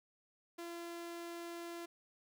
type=tone; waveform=sawtooth; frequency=341.2 Hz; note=F4; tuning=40 cents flat; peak=-40 dBFS; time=0.58-1.86 s; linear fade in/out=10 ms; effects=none